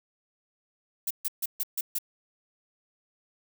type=noise bursts; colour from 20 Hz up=violet; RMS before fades=-29 dBFS; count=6; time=1.07-1.986 s; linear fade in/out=5 ms; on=36 ms; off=140 ms; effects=none